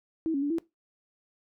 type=tone with pitch steps; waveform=sine; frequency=323.3 / 277.3 / 288.2 / 331.4 Hz; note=E4 / C#4 / D4 / E4; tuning=-34 / +1 / -33 / +9 cents; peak=-25 dBFS; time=0.26-0.584 s; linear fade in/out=0 ms; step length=81 ms; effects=noise-tail reverb RT60 0.2 s tail -20 dB re dry